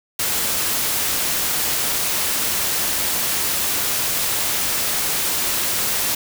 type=noise; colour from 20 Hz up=white; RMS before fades=-21 dBFS; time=0.19-6.15 s; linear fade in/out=5 ms; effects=none